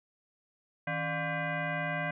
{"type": "tone with frequency modulation", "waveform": "sine", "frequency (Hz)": 710, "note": "F5", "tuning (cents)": 28, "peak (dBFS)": -30, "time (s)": [0.87, 2.11], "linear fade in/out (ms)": 5, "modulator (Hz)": 435, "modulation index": 3.4, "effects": []}